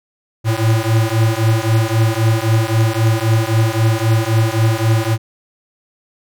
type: beating tone pair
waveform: square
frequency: 110 / 113.8 Hz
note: A2 / A#2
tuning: 0 / -41 cents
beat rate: 3.8 Hz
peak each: -16 dBFS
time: 0.44-5.18 s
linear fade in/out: 50 ms
effects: none